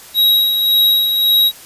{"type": "tone with tremolo", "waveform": "square", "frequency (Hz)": 3829, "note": "A#7", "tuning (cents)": 46, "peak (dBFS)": -9, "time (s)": [0.14, 1.52], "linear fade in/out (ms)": 50, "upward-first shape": "sine", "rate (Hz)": 1.8, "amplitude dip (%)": 45, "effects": ["white hiss -38 dBFS RMS until 1.65 s", "resampled to 32000 Hz"]}